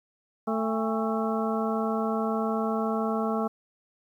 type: harmonic tone with a mistuned harmonic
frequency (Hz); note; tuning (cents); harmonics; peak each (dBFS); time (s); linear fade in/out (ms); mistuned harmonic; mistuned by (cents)
221.6; A3; +13; 1 / 2 / 3 / 4 / 5 / 6; -28 / -31 / -33 / -34 / -35 / -36; 0.47-3.48; 10; 4; -140
effects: 10-bit